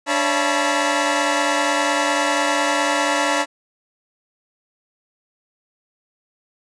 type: tone cluster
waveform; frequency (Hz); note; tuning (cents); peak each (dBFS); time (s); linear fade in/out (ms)
20% pulse; 293.3 / 551 / 676 / 870 / 969; D4 / C#5 / E5 / A5 / B5; -2 / -11 / +43 / -20 / -33; -19; 0.06-3.46; 50
effects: resampled to 22050 Hz